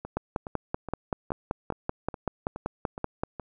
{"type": "two click trains", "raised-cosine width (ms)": 1, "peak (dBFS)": [-22, -13], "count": [9, 17], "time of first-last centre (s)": [[0.05, 3.397], [0.17, 3.235]], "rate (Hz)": [2.39, 5.22], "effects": []}